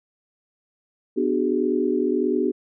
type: chord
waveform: sine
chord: G# half-diminished seventh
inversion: first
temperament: just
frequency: 249.2 / 299 / 373.8 / 415.3 Hz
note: B3 / D4 / F#4 / G#4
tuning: +16 / +31 / +18 / 0 cents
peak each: -25 / -25 / -23 / -26 dBFS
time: 1.16-2.52 s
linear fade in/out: 20 ms
effects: none